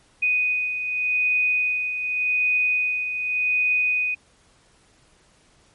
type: beating tone pair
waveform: sine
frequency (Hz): 2489 / 2489.86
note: D#7 / D#7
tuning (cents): 0 / +1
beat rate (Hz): 0.86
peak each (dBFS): -28 / -20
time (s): 0.22-4.15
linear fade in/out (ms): 10
effects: pink hiss -58 dBFS RMS until 5.74 s + MP3 48 kbps